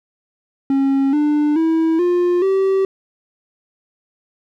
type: tone with pitch steps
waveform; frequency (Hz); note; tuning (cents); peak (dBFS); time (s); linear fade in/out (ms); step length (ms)
triangle; 272.6 / 297.3 / 324.2 / 353.5 / 385.5; C#4 / D4 / E4 / F4 / G4; -29 / +21 / -29 / +21 / -29; -11; 0.7-2.85; 2; 430
effects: none